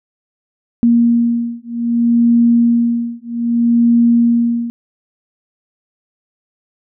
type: beating tone pair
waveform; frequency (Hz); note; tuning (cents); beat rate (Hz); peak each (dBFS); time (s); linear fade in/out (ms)
sine; 234.9 / 235.53; A#3 / A#3; +13 / +18; 0.63; -13; 0.83-4.7; 0
effects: none